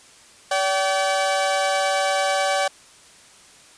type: tone pair together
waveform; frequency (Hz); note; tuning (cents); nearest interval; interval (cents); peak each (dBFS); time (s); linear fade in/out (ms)
sawtooth; 573.7 / 768; D5 / G5; -41 / -36; perfect fourth; 505; -18; 0.51-2.68; 5
effects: white hiss -49 dBFS RMS until 3.77 s + resampled to 22050 Hz